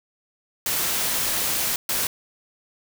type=noise bursts at uneven times; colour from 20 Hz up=white; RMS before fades=-24 dBFS; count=2; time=0.66-1.76 / 1.89-2.07 s; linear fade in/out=2 ms; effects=none